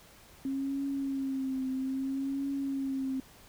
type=tone with vibrato; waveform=sine; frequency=269 Hz; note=C4; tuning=48 cents sharp; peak=-30 dBFS; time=0.45-3.2 s; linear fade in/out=2 ms; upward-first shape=triangle; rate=0.61 Hz; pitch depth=56 cents each way; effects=pink hiss -56 dBFS RMS until 3.48 s